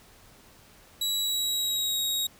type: tone with pitch glide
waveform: sawtooth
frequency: 3900 to 3787 Hz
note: B7 to A#7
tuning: -23 to +27 cents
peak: -23 dBFS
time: 1.01-2.27 s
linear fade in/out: 5 ms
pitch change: -50 cents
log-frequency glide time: 1.22-2 s
effects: pink hiss -55 dBFS RMS until 2.39 s